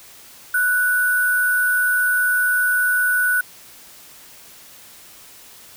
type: tone with sample-and-hold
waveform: sine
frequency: 1480 Hz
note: F#6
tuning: in tune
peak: -15 dBFS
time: 0.54-3.41 s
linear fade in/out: 5 ms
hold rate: 11025 Hz
effects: white hiss -44 dBFS RMS until 5.76 s

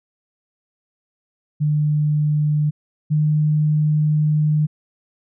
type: tone pair in turn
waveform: sine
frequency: 150 / 152.01 Hz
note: D3 / D#3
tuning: +37 / -40 cents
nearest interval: unison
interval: 23 cents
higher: second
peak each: -15 / -14 dBFS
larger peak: second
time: 1.6-2.71 / 3.1-4.67 s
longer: second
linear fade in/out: 20 ms
effects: none

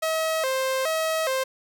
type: tone with vibrato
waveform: sawtooth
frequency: 580 Hz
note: D5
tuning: 22 cents flat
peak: -19 dBFS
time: 0.02-1.44 s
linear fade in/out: 10 ms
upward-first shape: square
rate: 1.2 Hz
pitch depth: 170 cents each way
effects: none

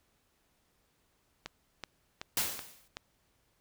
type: click train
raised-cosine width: 0.2 ms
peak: -21 dBFS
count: 5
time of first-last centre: 1.46-2.969 s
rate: 2.65 Hz
type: noise with exponential decay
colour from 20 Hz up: white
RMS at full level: -28 dBFS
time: 2.37-2.88 s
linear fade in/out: 2 ms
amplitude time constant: 110 ms
effects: pink hiss -73 dBFS RMS until 3.6 s

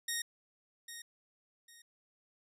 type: tone with echo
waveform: 10% pulse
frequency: 1864.7 Hz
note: A#6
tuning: in tune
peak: -25 dBFS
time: 0.08-0.22 s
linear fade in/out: 5 ms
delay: 800 ms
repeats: 2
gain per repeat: -11 dB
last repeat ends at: 1.82 s
effects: resampled to 32000 Hz

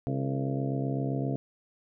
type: harmonic tone with a mistuned harmonic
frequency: 67.7 Hz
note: C#2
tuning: 40 cents flat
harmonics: 2 / 3 / 4 / 5 / 6 / 7 / 8 / 9 / 10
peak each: -30 / -39 / -33 / -40 / -40 / -41 / -44 / -47 / -40 dBFS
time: 0.07-1.36 s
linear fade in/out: 0 ms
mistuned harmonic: 6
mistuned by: +77 cents
effects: none

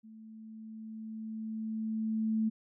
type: tone with level ramp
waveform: sine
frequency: 220 Hz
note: A3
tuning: in tune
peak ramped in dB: -49 to -26 dBFS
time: 0.03-2.5 s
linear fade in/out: 20 ms
effects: none

